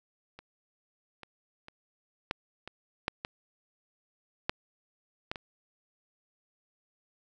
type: clicks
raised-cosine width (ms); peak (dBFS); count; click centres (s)
0.3; -30 / -29 / -30 / -14 / -25 / -12 / -18 / -11 / -17 / -23; 10; 0.39 / 1.233 / 1.684 / 2.311 / 2.676 / 3.081 / 3.249 / 4.495 / 5.315 / 5.358
effects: none

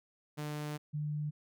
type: tone pair in turn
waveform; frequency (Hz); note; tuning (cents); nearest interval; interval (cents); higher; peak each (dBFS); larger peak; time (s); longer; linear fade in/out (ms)
sawtooth / sine; 149.5 / 149.5; D3 / D3; +31 / +31; unison; 0; neither; -33 / -33; neither; 0.37-0.78 / 0.93-1.31; first; 20
effects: none

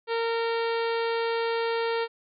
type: harmonic tone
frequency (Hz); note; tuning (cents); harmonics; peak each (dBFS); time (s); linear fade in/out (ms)
459.9; A#4; -23; 1 / 2 / 3 / 4 / 5 / 6 / 7 / 8 / 9 / 10; -26 / -32 / -36 / -38 / -40 / -42 / -43 / -44 / -45 / -46; 0.07-2.08; 50
effects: none

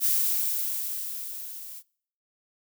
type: noise with level ramp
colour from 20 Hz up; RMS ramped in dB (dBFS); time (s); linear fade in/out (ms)
violet; -22 to -42; 0-1.83; 50
effects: noise-tail reverb RT60 0.6 s tail -25 dB re dry

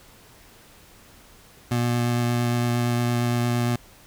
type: tone with vibrato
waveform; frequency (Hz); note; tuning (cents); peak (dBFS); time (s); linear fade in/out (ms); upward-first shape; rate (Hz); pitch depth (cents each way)
25% pulse; 120.3; B2; -45; -17; 1.71-3.76; 5; sine; 8.7; 10
effects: pink hiss -51 dBFS RMS until 4.06 s

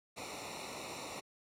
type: noise with comb filter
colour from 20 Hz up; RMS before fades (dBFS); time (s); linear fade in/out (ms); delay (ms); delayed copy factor
pink; -44; 0.16-1.21; 20; 0.62; -0.9
effects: high-pass 60 Hz 12 dB/octave + low-pass 9000 Hz 12 dB/octave

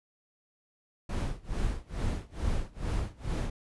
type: noise with tremolo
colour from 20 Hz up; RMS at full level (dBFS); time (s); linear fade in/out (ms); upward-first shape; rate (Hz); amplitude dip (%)
brown; -29; 1.09-3.5; 5; sine; 2.3; 95
effects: resampled to 24000 Hz

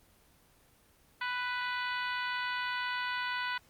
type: harmonic tone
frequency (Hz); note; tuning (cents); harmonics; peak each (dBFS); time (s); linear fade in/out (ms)
495.1; B4; +4; 2 / 3 / 4 / 5 / 6 / 7 / 8 / 9; -37 / -36 / -40 / -43 / -44 / -47 / -48 / -49; 1.21-3.58; 5
effects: pink hiss -64 dBFS RMS until 3.69 s + Opus 24 kbps

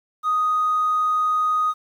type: tone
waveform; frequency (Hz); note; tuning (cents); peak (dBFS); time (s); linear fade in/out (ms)
triangle; 1246; D#6; +2; -14; 0.23-1.74; 50
effects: tanh soft clip ceiling -15 dBFS + 9-bit

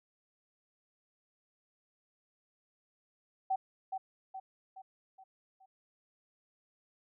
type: tone with echo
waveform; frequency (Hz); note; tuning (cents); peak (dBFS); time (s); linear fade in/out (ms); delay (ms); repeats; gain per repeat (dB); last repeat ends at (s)
sine; 764; G5; -45; -28; 3.5-3.56; 10; 420; 5; -6; 5.66
effects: none

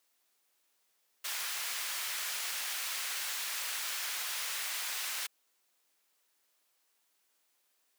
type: high-pass noise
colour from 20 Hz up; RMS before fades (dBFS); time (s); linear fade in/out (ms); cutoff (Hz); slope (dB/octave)
pink; -37; 1.24-5.27; 10; 1600; 12
effects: white hiss -75 dBFS RMS until 7.98 s + high-pass 300 Hz 12 dB/octave

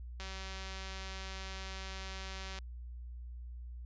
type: click train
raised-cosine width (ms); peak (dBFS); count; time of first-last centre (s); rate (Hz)
0.2; -28; 457; 0.2-2.587; 191
effects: added 60 Hz sine -43 dBFS peak until 3.85 s + resampled to 16000 Hz

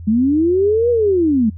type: linear two-way sweep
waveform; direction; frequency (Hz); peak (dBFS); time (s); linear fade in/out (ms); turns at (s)
sine; up then down; 205.5 to 487.6 to 205.5; -11; 0.07-1.5; 10; 0.9
effects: noise-tail reverb RT60 0.1 s tail -23 dB re dry + added 85 Hz sine -29 dBFS peak until 1.57 s

